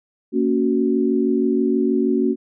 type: chord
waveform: sine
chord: F# major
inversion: first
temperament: just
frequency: 231.2 / 277.5 / 370 Hz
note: A#3 / C#4 / F#4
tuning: -14 / +2 / 0 cents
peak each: -20 dBFS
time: 0.32-2.36 s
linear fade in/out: 50 ms
effects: none